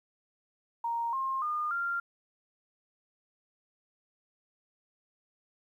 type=tone with pitch steps; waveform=sine; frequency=932.3 / 1064.8 / 1216 / 1388.8 Hz; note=A#5 / C6 / D#6 / F6; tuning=0 / +30 / -40 / -10 cents; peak=-29 dBFS; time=0.84-2 s; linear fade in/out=5 ms; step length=290 ms; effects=11-bit